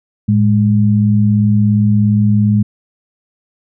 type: tone pair together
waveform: sine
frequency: 109.6 / 206.9 Hz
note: A2 / G#3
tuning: -6 / -6 cents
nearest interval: major seventh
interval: 1100 cents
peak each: -11 dBFS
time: 0.28-2.63 s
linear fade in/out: 10 ms
effects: none